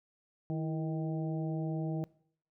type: harmonic tone with a mistuned harmonic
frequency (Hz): 157.4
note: D#3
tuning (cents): +20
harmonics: 1 / 2 / 3 / 4 / 5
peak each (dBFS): -33 / -38 / -46 / -45 / -48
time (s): 0.5-2.04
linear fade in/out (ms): 0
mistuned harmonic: 2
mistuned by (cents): +61
effects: noise-tail reverb RT60 0.6 s tail -22 dB re dry